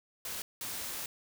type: noise bursts at uneven times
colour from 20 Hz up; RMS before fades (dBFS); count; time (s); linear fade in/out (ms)
white; -39; 2; 0.25-0.42 / 0.61-1.06; 2
effects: none